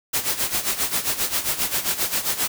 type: noise with tremolo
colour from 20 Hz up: white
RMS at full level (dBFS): -21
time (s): 0.13-2.48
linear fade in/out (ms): 10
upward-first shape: sine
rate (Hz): 7.5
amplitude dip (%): 75
effects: none